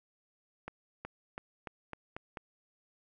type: accelerating click train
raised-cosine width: 0.5 ms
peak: -25 dBFS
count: 7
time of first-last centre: 0.68-2.372 s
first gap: 370 ms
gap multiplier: 0.89
effects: none